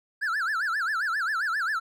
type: tone with vibrato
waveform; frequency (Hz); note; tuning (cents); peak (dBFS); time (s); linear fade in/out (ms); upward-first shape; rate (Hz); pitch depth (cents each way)
triangle; 1523; F#6; +50; -23; 0.21-1.8; 20; sine; 7.5; 260
effects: none